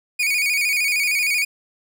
40% pulse tone with vibrato, 2348 Hz, D7, 1 cent flat, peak -17 dBFS, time 0.19-1.45 s, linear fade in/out 10 ms, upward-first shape square, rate 13 Hz, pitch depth 75 cents each way, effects none

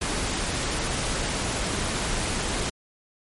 pink noise, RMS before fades -27 dBFS, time 0.01-2.7 s, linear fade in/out 10 ms, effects MP3 48 kbps

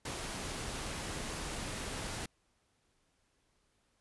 pink noise, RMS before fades -40 dBFS, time 0.05-2.26 s, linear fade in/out 5 ms, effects pink hiss -75 dBFS RMS until 4 s + resampled to 24000 Hz

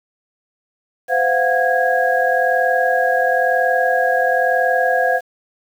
sine tone cluster, 512 / 686 / 727 / 1647 Hz, C5 / F5 / F#5 / G#6, -38 / -31 / -31 / -15 cents, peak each -19 dBFS, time 1.08-5.21 s, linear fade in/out 50 ms, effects 7-bit

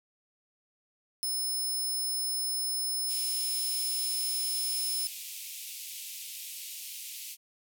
15% pulse tone, 5230 Hz, E8, 15 cents flat, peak -24 dBFS, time 1.23-5.07 s, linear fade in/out 0 ms
white band-pass noise, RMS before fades -42 dBFS, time 3.07-7.37 s, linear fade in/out 50 ms, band 2300 to 16000 Hz, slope 48 dB/octave
effects none

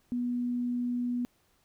sine tone, 244 Hz, B3, 21 cents flat, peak -28 dBFS, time 0.12-1.25 s, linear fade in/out 0 ms, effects pink hiss -69 dBFS RMS until 1.64 s

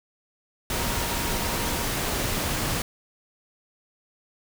sine tone in noise, 942 Hz, A#5, 18 cents sharp, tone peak -37 dBFS, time 0.71-1.84 s, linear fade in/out 2 ms, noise pink, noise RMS -27 dBFS, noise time 0.7-2.82 s, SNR -13 dB, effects none

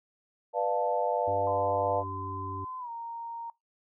sine chord, B half-diminished seventh, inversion none, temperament equal with one note detuned, 493.9 / 596.9 / 698.5 / 880 Hz, B4 / D5 / F5 / A5, 0 / +28 / 0 / 0 cents, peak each -31 dBFS, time 0.53-2.04 s, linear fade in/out 50 ms
harmonic tone, 96.1 Hz, G2, 34 cents flat, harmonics 1 / 3 / 4, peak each -38 / -43 / -44 dBFS, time 1.27-2.65 s, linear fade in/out 10 ms
sine tone with pitch glide, 1024 to 928.2 Hz, C6 to A#5, -38 to -8 cents, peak -36 dBFS, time 1.47-3.5 s, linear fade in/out 2 ms, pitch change -170 cents, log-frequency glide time 2.79-2.9 s
effects noise-tail reverb RT60 0.2 s tail -23 dB re dry

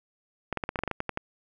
clicks, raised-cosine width 0.5 ms, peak -14 dBFS, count 12, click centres 0.527 / 0.573 / 0.638 / 0.691 / 0.758 / 0.79 / 0.836 / 0.877 / 0.913 / 1.004 / 1.093 / 1.174 s, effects none

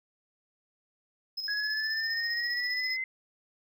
triangle tone with tremolo, 5120 Hz, D#8, 49 cents sharp, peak -30 dBFS, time 1.37-2.97 s, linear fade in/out 10 ms, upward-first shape square, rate 15 Hz, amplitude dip 45%
sine exponential sweep, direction up, 1661.2 to 2070 Hz, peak -30 dBFS, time 1.48-3.04 s, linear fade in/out 2 ms
effects none

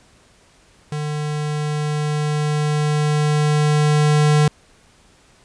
square tone with level ramp, 150 Hz, D3, 37 cents sharp, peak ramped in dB -23 to -12 dBFS, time 0.92-4.48 s, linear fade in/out 2 ms, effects pink hiss -53 dBFS RMS until 5.44 s + resampled to 22050 Hz

